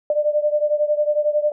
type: beating tone pair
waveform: sine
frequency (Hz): 594 / 605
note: D5 / D#5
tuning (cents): +20 / -49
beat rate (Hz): 11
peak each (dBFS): -18 / -21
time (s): 0.1-1.52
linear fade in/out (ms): 2
effects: none